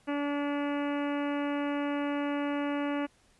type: harmonic tone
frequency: 287.7 Hz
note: D4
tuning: 36 cents flat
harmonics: 1 / 2 / 3 / 4 / 5 / 6 / 7 / 8 / 9 / 10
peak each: -30 / -36 / -40 / -42 / -44 / -46 / -47 / -48 / -49 / -50 dBFS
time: 0.07-3.07 s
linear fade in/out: 20 ms
effects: pink hiss -65 dBFS RMS until 3.39 s + resampled to 24000 Hz